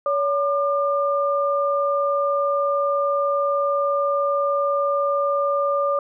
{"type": "tone pair together", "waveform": "sine", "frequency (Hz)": [566.3, 1200], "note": ["C#5", "D6"], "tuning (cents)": [37, 37], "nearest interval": "octave + minor second", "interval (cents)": 1300, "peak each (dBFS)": [-20, -22], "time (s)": [0.06, 5.99], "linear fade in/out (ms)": 2, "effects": []}